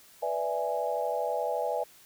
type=chord; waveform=sine; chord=E dominant seventh; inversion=second; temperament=equal; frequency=493.9 / 587.3 / 659.3 / 830.6 Hz; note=B4 / D5 / E5 / G#5; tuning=0 / 0 / 0 / 0 cents; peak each=-33 dBFS; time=0.22-1.84 s; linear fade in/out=10 ms; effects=white hiss -56 dBFS RMS until 2.05 s